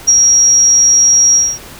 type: tone with ADSR envelope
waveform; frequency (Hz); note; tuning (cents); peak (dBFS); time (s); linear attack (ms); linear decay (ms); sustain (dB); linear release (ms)
sine; 5660; F8; +22; -3; 0.07-1.59; 18; 33; -2; 240
effects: pink hiss -33 dBFS RMS until 1.79 s